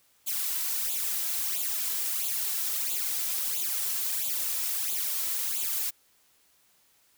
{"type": "noise with flanger", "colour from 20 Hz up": "blue", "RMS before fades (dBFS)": -30, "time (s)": [0.26, 5.91], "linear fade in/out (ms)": 20, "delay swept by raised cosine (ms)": [0.27, 3.07], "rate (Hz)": 1.5, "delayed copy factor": 0.8, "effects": ["white hiss -65 dBFS RMS until 7.17 s"]}